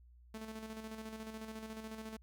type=tone with tremolo; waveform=sawtooth; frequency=220 Hz; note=A3; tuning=in tune; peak=-39 dBFS; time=0.34-2.17 s; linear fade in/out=5 ms; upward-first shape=square; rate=14 Hz; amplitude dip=45%; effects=added 60 Hz sine -58 dBFS peak until 2.22 s